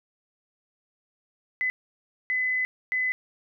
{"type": "tone bursts at uneven times", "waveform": "sine", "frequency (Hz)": 2016, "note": "B6", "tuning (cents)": 35, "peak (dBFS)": -23, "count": 3, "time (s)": [[1.61, 1.7], [2.3, 2.65], [2.92, 3.12]], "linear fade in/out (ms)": 0, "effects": []}